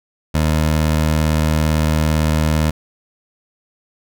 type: tone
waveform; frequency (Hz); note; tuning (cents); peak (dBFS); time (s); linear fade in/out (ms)
20% pulse; 77.78; D#2; 0; -9; 0.34-2.71; 10
effects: none